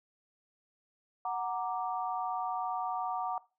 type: chord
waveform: sine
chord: Gb augmented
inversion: none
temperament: equal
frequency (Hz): 740 / 932.3 / 1174.7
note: Gb5 / Bb5 / D6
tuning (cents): 0 / 0 / 0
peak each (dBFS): -34 / -37 / -38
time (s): 1.25-3.38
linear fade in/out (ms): 2
effects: noise-tail reverb RT60 0.3 s tail -20 dB re dry